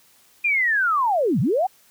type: linear two-way sweep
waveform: sine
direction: down then up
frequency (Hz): 2456 to 110 to 797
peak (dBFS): -17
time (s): 0.44-1.67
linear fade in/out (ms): 10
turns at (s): 1.4
effects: white hiss -56 dBFS RMS until 1.9 s + high-pass 60 Hz 12 dB/octave